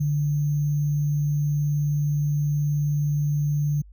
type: tone with sample-and-hold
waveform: sine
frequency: 146.83 Hz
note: D3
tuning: in tune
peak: -20 dBFS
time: 0-3.82 s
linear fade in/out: 10 ms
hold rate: 6300 Hz
effects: added 50 Hz sine -44 dBFS peak until 3.92 s